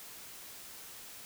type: silence
effects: white hiss -49 dBFS RMS until 1.25 s